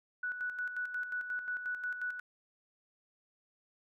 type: tone with tremolo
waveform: sine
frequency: 1478 Hz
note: F#6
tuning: 2 cents flat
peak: -33 dBFS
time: 0.23-2.2 s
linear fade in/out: 5 ms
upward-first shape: square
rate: 5.6 Hz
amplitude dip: 55%
effects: none